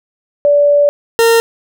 sine / 40% pulse tone pair in turn, 579 / 459.6 Hz, D5 / A#4, -25 / -25 cents, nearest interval major third, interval 400 cents, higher first, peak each -6 dBFS, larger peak neither, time 0.45-0.89 / 1.19-1.4 s, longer first, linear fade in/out 0 ms, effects none

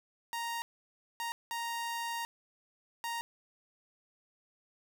sawtooth tone bursts at uneven times, 932.3 Hz, A#5, in tune, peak -31 dBFS, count 4, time 0.33-0.62 / 1.2-1.32 / 1.51-2.25 / 3.04-3.21 s, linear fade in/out 0 ms, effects none

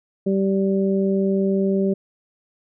harmonic tone, 194.3 Hz, G3, 15 cents flat, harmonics 1 / 2 / 3, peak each -19 / -21 / -28 dBFS, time 0.26-1.94 s, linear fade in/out 10 ms, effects none

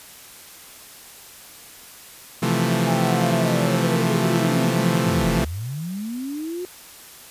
sawtooth chord, F major seventh, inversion second, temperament equal, 130.81 / 164.81 / 174.61 / 220 Hz, C3 / E3 / F3 / A3, 0 / 0 / 0 / 0 cents, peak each -20 dBFS, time 2.42-5.45 s, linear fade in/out 10 ms
sine linear two-way sweep, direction down then up, 825 to 35.43 to 366.9 Hz, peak -26 dBFS, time 2.87-6.65 s, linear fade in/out 0 ms, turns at 5.31 s
effects white hiss -43 dBFS RMS until 7.3 s + resampled to 32000 Hz

